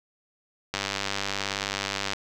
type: click train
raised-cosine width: 0.2 ms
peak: -10 dBFS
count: 139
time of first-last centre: 0.74-2.134 s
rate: 99 Hz
effects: none